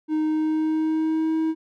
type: tone with pitch glide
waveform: triangle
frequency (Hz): 310.2 to 319.3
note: D#4 to D#4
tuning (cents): -5 to +45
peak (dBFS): -18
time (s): 0.08-1.55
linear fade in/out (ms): 50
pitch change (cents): +50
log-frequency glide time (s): 0.25-1.35
effects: none